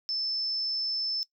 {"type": "tone", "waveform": "sine", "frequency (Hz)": 5274, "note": "E8", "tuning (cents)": 0, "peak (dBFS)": -28, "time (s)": [0.09, 1.23], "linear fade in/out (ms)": 0, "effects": ["noise-tail reverb RT60 0.1 s tail -19 dB re dry"]}